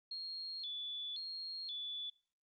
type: tone with vibrato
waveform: sine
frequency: 3836 Hz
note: A#7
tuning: 49 cents sharp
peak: -40 dBFS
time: 0.11-2.1 s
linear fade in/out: 5 ms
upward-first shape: square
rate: 0.95 Hz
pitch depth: 180 cents each way
effects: noise-tail reverb RT60 0.4 s tail -20 dB re dry + Opus 48 kbps